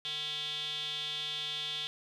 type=tone with band-pass filter; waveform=square; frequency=150.9 Hz; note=D3; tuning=47 cents sharp; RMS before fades=-37 dBFS; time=0.05-1.87 s; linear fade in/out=0 ms; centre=3400 Hz; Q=9.9; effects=none